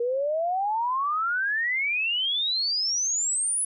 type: exponential sweep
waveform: sine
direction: up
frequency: 467.1 to 10370 Hz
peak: -23 dBFS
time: 0-3.65 s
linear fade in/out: 5 ms
effects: none